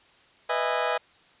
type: chord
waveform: 25% pulse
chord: E major seventh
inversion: second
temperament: just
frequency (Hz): 494.4 / 618.1 / 659.3 / 824.1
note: B4 / D#5 / E5 / G#5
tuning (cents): +2 / -12 / 0 / -14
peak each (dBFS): -26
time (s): 0.49-0.98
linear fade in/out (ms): 10
effects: white hiss -58 dBFS RMS until 1.4 s + resampled to 8000 Hz